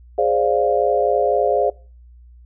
sine chord, D half-diminished seventh, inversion second, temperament equal, 415.3 / 523.3 / 587.3 / 698.5 Hz, Ab4 / C5 / D5 / F5, 0 / 0 / 0 / 0 cents, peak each -20 dBFS, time 0.18-1.7 s, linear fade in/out 5 ms, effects noise-tail reverb RT60 0.4 s tail -24 dB re dry + added 60 Hz sine -42 dBFS peak until 2.45 s

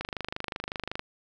click train, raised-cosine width 0.3 ms, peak -16 dBFS, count 26, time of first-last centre 0.01-0.994 s, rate 25.4 Hz, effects none

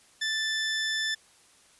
20% pulse tone, 1760 Hz, A6, in tune, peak -22 dBFS, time 0.21-1.15 s, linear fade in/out 10 ms, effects white hiss -59 dBFS RMS until 1.79 s + resampled to 24000 Hz

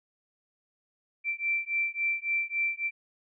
sine beating tone pair, 2343 / 2346.6 Hz, D7 / D7, -5 / -2 cents, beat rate 3.6 Hz, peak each -30 dBFS, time 1.24-2.91 s, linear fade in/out 50 ms, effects none

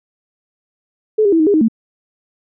sine tone with pitch steps, 431.5 / 401.8 / 327.8 / 312.5 / 406.5 / 312.7 / 224.3 Hz, A4 / G4 / E4 / D#4 / G#4 / D#4 / A3, -34 / +43 / -10 / +8 / -37 / +9 / +34 cents, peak -9 dBFS, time 1.18-1.684 s, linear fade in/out 10 ms, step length 72 ms, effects none

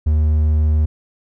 triangle tone, 76.7 Hz, D#2, 24 cents flat, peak -10 dBFS, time 0.06-0.86 s, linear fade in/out 10 ms, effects none

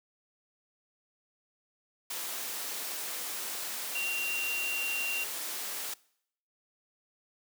sine tone in noise, 2760 Hz, F7, 21 cents flat, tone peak -31 dBFS, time 3.95-5.24 s, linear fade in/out 5 ms, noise white, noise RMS -37 dBFS, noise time 2.1-5.94 s, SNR +3 dB, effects noise-tail reverb RT60 0.7 s tail -23 dB re dry + high-pass 300 Hz 12 dB/octave

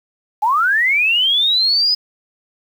sine linear sweep, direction up, 804 to 5050 Hz, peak -12 dBFS, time 0.42-1.95 s, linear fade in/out 10 ms, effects 7-bit

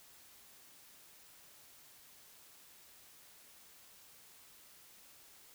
silence, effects white hiss -60 dBFS RMS until 5.54 s

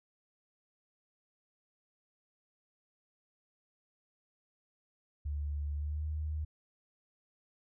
sine tone with pitch glide, 73 to 76.67 Hz, D2 to D#2, -10 to -25 cents, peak -33 dBFS, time 5.25-6.45 s, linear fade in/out 10 ms, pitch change +85 cents, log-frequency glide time 5.75-6.05 s, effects none

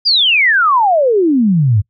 sine exponential sweep, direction down, 4980 to 95.3 Hz, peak -8 dBFS, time 0.05-1.82 s, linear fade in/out 20 ms, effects noise-tail reverb RT60 0.1 s tail -22 dB re dry

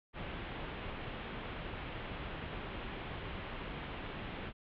pink low-pass noise, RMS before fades -43 dBFS, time 0.13-4.53 s, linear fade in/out 50 ms, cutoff 3400 Hz, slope 48 dB/octave, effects none

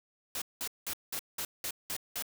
white noise bursts, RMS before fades -36 dBFS, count 8, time 0.35-2.224 s, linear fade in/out 2 ms, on 68 ms, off 190 ms, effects none

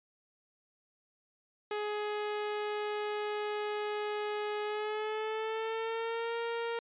sawtooth tone with pitch glide, 419.2 to 465.1 Hz, G#4 to A#4, +16 to -4 cents, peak -29 dBFS, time 1.71-6.79 s, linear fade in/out 2 ms, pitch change +180 cents, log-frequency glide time 4.63-6.36 s, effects resampled to 8000 Hz

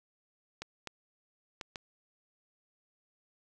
clicks, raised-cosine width 0.2 ms, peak -22 dBFS, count 4, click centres 0.62 / 0.873 / 1.612 / 1.758 s, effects none

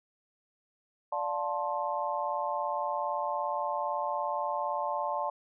sine chord, D minor seventh, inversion none, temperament just, 587.3 / 704.8 / 881 / 1057.2 Hz, D5 / F5 / A5 / C6, 0 / +16 / +2 / +18 cents, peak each -35 / -37 / -33 / -35 dBFS, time 1.12-5.3 s, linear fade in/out 5 ms, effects none

